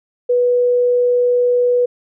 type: tone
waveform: sine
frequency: 490.3 Hz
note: B4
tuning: 13 cents flat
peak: -11 dBFS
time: 0.29-1.86 s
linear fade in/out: 10 ms
effects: none